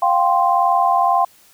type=chord; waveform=sine; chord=F suspended second; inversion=none; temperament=equal with one note detuned; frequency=702.1 / 784 / 1046.5 Hz; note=F5 / G5 / C6; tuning=+9 / 0 / 0 cents; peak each=-17 dBFS; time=0.02-1.25 s; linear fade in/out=5 ms; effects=white hiss -51 dBFS RMS until 1.53 s